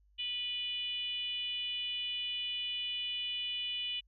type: tone with frequency modulation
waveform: sine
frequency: 2960 Hz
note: F#7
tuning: in tune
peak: -34 dBFS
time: 0.18-4.01 s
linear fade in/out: 20 ms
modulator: 500 Hz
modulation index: 0.74
effects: added 50 Hz sine -64 dBFS peak until 4.07 s